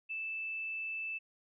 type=tone; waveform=sine; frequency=2637 Hz; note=E7; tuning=in tune; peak=-36 dBFS; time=0.09-1.19 s; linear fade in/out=20 ms; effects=none